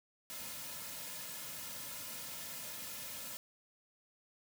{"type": "noise with comb filter", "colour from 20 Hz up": "white", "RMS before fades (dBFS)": -45, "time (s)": [0.3, 3.37], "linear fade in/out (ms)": 0, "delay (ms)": 2.6, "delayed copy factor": -0.75, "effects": []}